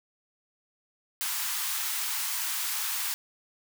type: high-pass noise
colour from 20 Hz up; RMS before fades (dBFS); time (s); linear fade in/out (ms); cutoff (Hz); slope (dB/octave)
white; -31; 1.21-3.14; 0; 830; 48
effects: none